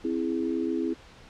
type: chord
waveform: sine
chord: C augmented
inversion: none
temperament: equal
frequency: 261.6 / 329.6 / 415.3 Hz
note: C4 / E4 / G#4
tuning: 0 / 0 / 0 cents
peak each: -30 / -28 / -33 dBFS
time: 0.04-0.94 s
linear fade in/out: 10 ms
effects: pink hiss -51 dBFS RMS until 1.29 s + low-pass 5000 Hz 12 dB/octave